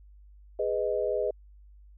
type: chord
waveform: sine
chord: G# minor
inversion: none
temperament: just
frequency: 415.3 / 498.4 / 623 Hz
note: G#4 / B4 / D#5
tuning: 0 / +16 / +2 cents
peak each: -30 / -30 / -30 dBFS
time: 0.59-1.31 s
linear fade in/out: 5 ms
effects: added 50 Hz sine -50 dBFS peak until 1.97 s